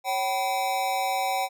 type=tone with amplitude modulation; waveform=square; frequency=766 Hz; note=G5; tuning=40 cents flat; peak=-21 dBFS; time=0.04-1.49 s; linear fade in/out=50 ms; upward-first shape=sine; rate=217 Hz; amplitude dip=85%; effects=none